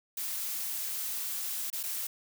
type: noise with dropouts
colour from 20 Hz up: blue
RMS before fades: -35 dBFS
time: 0.17-2.07 s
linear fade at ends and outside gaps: 5 ms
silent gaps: 1.702-1.728 / 1.831-1.835 s
effects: none